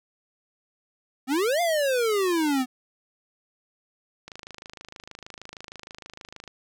square exponential two-way sweep, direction up then down, 247.5 to 711 to 247.5 Hz, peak -22 dBFS, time 1.27-2.66 s, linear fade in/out 50 ms, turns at 1.61 s
click train, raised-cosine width 0.2 ms, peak -23 dBFS, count 59, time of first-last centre 4.28-6.477 s, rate 26.4 Hz
effects none

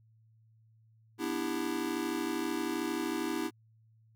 square chord, E minor seventh, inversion second, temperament just, 247.2 / 296.7 / 329.6 / 395.6 Hz, B3 / D4 / E4 / G4, +2 / +18 / 0 / +16 cents, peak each -40 / -38 / -36 / -40 dBFS, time 1.18-3.51 s, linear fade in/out 50 ms, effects added 111 Hz sine -61 dBFS peak until 4.15 s

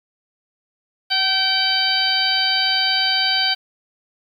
harmonic tone with a mistuned harmonic, 771 Hz, G5, 29 cents flat, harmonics 1 / 2 / 3 / 4 / 5 / 6, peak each -26 / -24 / -27 / -21 / -26 / -20 dBFS, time 1.1-3.55 s, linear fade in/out 20 ms, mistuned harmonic 1, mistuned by -30 cents, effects 8-bit

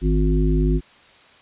harmonic tone with a mistuned harmonic, 51.6 Hz, G#1, 10 cents flat, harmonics 1 / 3 / 5 / 7, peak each -17 / -22 / -24 / -25 dBFS, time 0.01-0.81 s, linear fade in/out 50 ms, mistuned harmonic 7, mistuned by -23 cents, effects white hiss -50 dBFS RMS until 1.41 s + resampled to 8000 Hz

